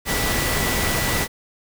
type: tone in noise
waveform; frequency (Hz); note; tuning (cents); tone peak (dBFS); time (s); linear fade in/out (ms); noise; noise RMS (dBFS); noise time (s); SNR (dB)
sine; 1966; B6; -8; -28; 0.05-1.28; 50; pink; -22; 0.05-1.28; -9
effects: none